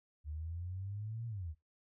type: exponential two-way sweep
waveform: sine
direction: up then down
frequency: 73.42 to 118.2 to 73.42 Hz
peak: -39 dBFS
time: 0.24-1.55 s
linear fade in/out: 50 ms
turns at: 1.27 s
effects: noise-tail reverb RT60 0.2 s tail -21 dB re dry